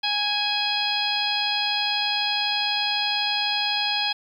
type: harmonic tone with a mistuned harmonic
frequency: 828 Hz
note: G#5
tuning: 5 cents flat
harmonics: 1 / 2 / 3 / 4 / 5 / 6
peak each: -29 / -33 / -29 / -26 / -29 / -30 dBFS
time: 0.03-4.13 s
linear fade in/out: 10 ms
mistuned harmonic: 3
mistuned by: +32 cents
effects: 9-bit